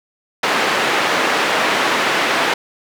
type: band-pass noise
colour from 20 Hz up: white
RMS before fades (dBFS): -17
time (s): 0.43-2.54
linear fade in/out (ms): 5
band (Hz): 280 to 2100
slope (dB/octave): 12
effects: none